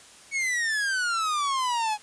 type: exponential sweep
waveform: 45% pulse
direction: down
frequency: 2241 to 830.6 Hz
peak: -24 dBFS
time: 0.31-1.98 s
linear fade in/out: 50 ms
effects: white hiss -50 dBFS RMS until 2.02 s + resampled to 22050 Hz